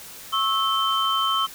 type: tone cluster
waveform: sine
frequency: 1094 / 1306 / 3098 Hz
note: C#6 / E6 / G7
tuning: -23 / -17 / -21 cents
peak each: -24 dBFS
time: 0.32-1.47 s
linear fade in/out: 20 ms
effects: white hiss -41 dBFS RMS until 1.54 s